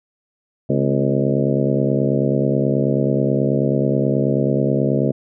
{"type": "harmonic tone with a mistuned harmonic", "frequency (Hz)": 69.3, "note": "C#2", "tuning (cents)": 0, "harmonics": [2, 3, 4, 5, 6, 7, 8, 9], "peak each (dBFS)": [-20, -22, -23, -24, -25, -25, -26, -27], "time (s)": [0.69, 5.12], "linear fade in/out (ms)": 10, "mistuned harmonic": 4, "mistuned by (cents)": -68, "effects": []}